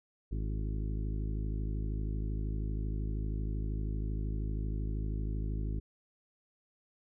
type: harmonic tone with a mistuned harmonic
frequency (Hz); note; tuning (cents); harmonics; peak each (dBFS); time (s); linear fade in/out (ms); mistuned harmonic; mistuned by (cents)
52.8; G#1; +29; 1 / 2 / 3 / 4 / 5 / 6 / 7 / 8; -33 / -39 / -43 / -47 / -47 / -50 / -52 / -55; 0.31-5.8; 10; 7; -50
effects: none